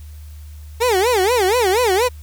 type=tone with vibrato; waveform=30% pulse; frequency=430.1 Hz; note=A4; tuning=39 cents flat; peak=-11 dBFS; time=0.8-2.09 s; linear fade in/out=20 ms; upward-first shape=sine; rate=4.2 Hz; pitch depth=280 cents each way; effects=added 75 Hz sine -33 dBFS peak until 2.22 s + white hiss -51 dBFS RMS until 2.22 s